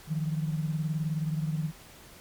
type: beating tone pair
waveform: sine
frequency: 153.9 / 172.9 Hz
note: D#3 / F3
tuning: -19 / -17 cents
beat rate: 19 Hz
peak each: -28 / -34 dBFS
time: 0.07-1.72 s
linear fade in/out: 50 ms
effects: pink hiss -51 dBFS RMS until 2.2 s + MP3 96 kbps

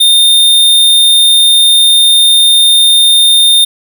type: tone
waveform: square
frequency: 3634 Hz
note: A#7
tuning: 45 cents flat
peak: -4 dBFS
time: 0-3.65 s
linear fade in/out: 10 ms
effects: none

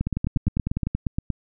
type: two click trains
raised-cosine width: 5 ms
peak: -11 / -11 dBFS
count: 12 / 9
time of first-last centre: 0.01-1.303 / 0.07-0.87 s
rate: 8.51 / 10 Hz
effects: none

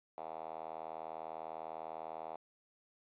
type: tone with band-pass filter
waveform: 5% pulse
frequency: 80 Hz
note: D#2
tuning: 49 cents sharp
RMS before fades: -45 dBFS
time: 0.18-2.36 s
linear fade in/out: 0 ms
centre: 740 Hz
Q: 3.2
effects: resampled to 8000 Hz + 11-bit

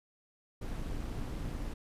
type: noise with amplitude modulation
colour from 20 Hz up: brown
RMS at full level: -35 dBFS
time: 0.61-1.74 s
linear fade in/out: 10 ms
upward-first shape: sine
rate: 267 Hz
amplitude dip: 55%
effects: resampled to 32000 Hz

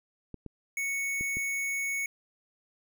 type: clicks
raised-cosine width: 3 ms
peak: -27 dBFS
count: 4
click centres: 0.343 / 0.463 / 1.21 / 1.37 s
type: tone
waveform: square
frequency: 2217 Hz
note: C#7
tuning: in tune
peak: -30 dBFS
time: 0.77-2.06 s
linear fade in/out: 2 ms
effects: none

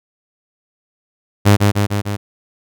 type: tone with echo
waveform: sawtooth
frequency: 102.1 Hz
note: G#2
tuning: 29 cents flat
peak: -3 dBFS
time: 1.45-1.57 s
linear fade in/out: 20 ms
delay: 150 ms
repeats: 4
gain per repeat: -3 dB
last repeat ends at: 2.17 s
effects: none

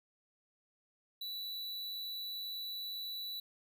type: tone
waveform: square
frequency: 3951 Hz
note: B7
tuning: in tune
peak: -40 dBFS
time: 1.21-3.4 s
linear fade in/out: 5 ms
effects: none

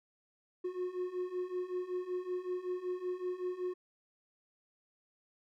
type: beating tone pair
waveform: triangle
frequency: 359.7 / 365 Hz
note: F#4 / F#4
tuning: -49 / -24 cents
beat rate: 5.3 Hz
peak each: -38 / -35 dBFS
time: 0.64-3.74 s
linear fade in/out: 10 ms
effects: none

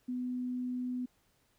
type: tone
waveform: sine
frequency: 249.8 Hz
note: B3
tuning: 20 cents sharp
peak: -33 dBFS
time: 0.08-1.06 s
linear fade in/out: 10 ms
effects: pink hiss -72 dBFS RMS until 1.58 s

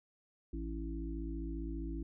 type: harmonic tone with a mistuned harmonic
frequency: 55 Hz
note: A1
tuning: in tune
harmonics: 1 / 3 / 5 / 6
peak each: -39 / -48 / -45 / -44 dBFS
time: 0.53-2.03 s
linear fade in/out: 5 ms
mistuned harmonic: 3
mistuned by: +23 cents
effects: none

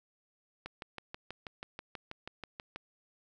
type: click train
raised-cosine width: 0.3 ms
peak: -25 dBFS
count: 14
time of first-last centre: 0.66-2.76 s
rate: 6.19 Hz
effects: none

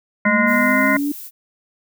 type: harmonic tone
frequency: 206.6 Hz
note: G#3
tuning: 9 cents flat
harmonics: 1 / 3 / 5 / 7 / 9 / 10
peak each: -23 / -22 / -22 / -21 / -22 / -20 dBFS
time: 0.25-0.97 s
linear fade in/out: 5 ms
type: linear sweep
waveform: sine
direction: up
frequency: 214.5 to 293.1 Hz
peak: -18 dBFS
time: 0.26-1.12 s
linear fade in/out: 5 ms
type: noise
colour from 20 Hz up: violet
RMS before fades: -34 dBFS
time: 0.46-1.31 s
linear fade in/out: 50 ms
effects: none

